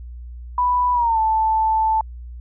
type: tone with pitch glide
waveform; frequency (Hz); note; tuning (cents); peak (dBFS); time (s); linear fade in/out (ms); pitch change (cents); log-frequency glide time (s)
sine; 987.8 to 880; B5 to A5; 0 to 0; -15; 0.58-2.01; 2; -200; 0.93-1.19
effects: added 60 Hz sine -32 dBFS peak until 2.4 s